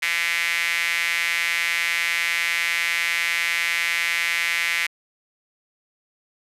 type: tone with high-pass filter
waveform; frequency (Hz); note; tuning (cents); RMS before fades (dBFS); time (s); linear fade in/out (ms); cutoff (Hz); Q
sawtooth; 170; F3; -46; -23; 0.02-4.87; 10; 2100; 4.7
effects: resampled to 32000 Hz